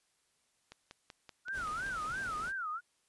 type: click train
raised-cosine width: 0.2 ms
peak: -31 dBFS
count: 7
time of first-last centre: 0.72-1.865 s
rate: 5.24 Hz
type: tone with vibrato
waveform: sine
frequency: 1396.9 Hz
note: F6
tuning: in tune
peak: -35 dBFS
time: 1.45-2.81 s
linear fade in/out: 50 ms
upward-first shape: sine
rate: 3 Hz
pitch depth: 230 cents each way
type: noise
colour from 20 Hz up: pink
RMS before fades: -48 dBFS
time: 1.52-2.53 s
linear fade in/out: 50 ms
effects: white hiss -75 dBFS RMS until 3.08 s + resampled to 24000 Hz